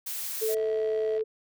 blue noise, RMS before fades -34 dBFS, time 0.06-0.55 s, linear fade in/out 10 ms
sine tone with pitch glide, 440 to 437.2 Hz, A4 to A4, 0 to -11 cents, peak -25 dBFS, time 0.41-1.24 s, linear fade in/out 20 ms, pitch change -11 cents, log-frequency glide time 0.51-0.91 s
triangle tone, 646 Hz, E5, 35 cents flat, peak -32 dBFS, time 0.48-1.19 s, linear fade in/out 20 ms
click train, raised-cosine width 0.3 ms, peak -33 dBFS, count 45, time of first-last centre 0.57-1.209 s, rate 68.9 Hz
effects none

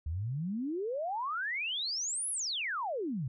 sine exponential two-way sweep, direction up then down, 72.4 to 11270 to 116.6 Hz, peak -32 dBFS, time 0.06-3.28 s, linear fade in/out 5 ms, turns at 2.3 s, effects none

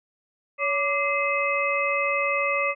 sine tone cluster, 563 / 1175 / 2069 / 2562 Hz, C#5 / D6 / C7 / E7, +27 / +1 / -20 / -50 cents, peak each -27 dBFS, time 0.58-2.75 s, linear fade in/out 50 ms, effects none

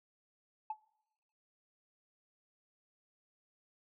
sine tone with exponential decay, 865 Hz, A5, 30 cents flat, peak -31 dBFS, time 0.7-0.77 s, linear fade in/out 5 ms, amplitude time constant 15 ms, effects noise-tail reverb RT60 1.0 s tail -24 dB re dry + tanh soft clip ceiling -30 dBFS

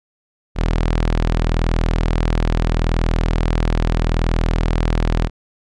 sawtooth tone, 40.77 Hz, E1, 18 cents flat, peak -11 dBFS, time 0.55-5.3 s, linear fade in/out 50 ms, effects low-pass 5000 Hz 12 dB/octave

